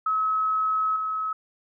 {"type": "tone with level steps", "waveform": "sine", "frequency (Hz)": 1285, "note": "E6", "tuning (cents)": -45, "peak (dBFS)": [-21, -25], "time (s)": [0.06, 1.33], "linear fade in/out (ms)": 5, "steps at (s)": 0.96, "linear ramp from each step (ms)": 2, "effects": []}